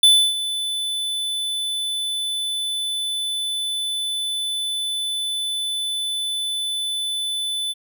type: tone with ADSR envelope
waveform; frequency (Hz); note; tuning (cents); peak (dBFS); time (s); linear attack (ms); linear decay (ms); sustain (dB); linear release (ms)
square; 3500; A7; -10; -9; 0.03-7.74; 4; 300; -14; 30
effects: none